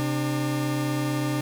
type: tone pair together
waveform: 40% pulse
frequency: 132.1 / 300 Hz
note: C3 / D4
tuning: +17 / +37 cents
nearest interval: octave + major second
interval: 1420 cents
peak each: -26 dBFS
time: 0-1.41 s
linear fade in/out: 0 ms
effects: none